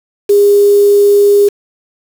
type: tone with quantisation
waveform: sine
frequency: 406.7 Hz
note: G#4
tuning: 36 cents flat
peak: -4 dBFS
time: 0.29-1.49 s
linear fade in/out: 10 ms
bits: 4
effects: none